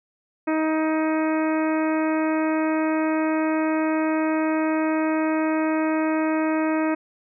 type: harmonic tone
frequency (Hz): 314.6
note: D#4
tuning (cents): +19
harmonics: 1 / 2 / 3 / 4 / 5 / 6 / 7 / 8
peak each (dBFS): -21 / -27 / -31 / -33 / -35 / -37 / -38 / -39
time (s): 0.47-6.95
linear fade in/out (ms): 10
effects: none

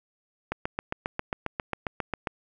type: click train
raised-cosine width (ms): 0.5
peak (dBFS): -13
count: 14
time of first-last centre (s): 0.52-2.272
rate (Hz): 7.42
effects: none

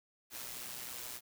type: noise with amplitude modulation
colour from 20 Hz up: white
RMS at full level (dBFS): -42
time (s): 0.3-1.21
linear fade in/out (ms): 50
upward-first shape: sine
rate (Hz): 123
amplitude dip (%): 55
effects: none

